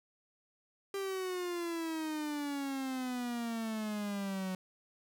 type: exponential sweep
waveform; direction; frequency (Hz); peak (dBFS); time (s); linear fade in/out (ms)
45% pulse; down; 396.4 to 185; -35; 0.94-4.55; 2
effects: none